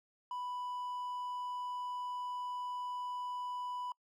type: tone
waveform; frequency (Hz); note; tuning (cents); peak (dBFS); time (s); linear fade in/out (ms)
triangle; 990; B5; +4; -36; 0.31-3.92; 2
effects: noise-tail reverb RT60 0.1 s tail -26 dB re dry